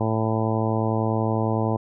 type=harmonic tone; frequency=110.8 Hz; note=A2; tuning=13 cents sharp; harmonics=1 / 2 / 3 / 4 / 5 / 6 / 7 / 8 / 9; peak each=-24 / -27 / -29 / -30 / -31 / -32 / -32 / -33 / -34 dBFS; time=0-1.77 s; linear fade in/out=10 ms; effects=none